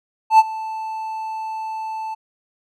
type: tone with ADSR envelope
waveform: triangle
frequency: 880 Hz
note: A5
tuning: in tune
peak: -3 dBFS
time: 0.3-2.15 s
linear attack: 89 ms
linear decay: 35 ms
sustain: -20 dB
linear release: 16 ms
effects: none